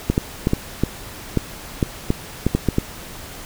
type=clicks; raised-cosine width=3 ms; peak=-3 dBFS; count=12; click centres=0.1 / 0.179 / 0.471 / 0.534 / 0.836 / 1.373 / 1.828 / 2.104 / 2.466 / 2.55 / 2.687 / 2.784 s; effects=pink hiss -36 dBFS RMS until 3.45 s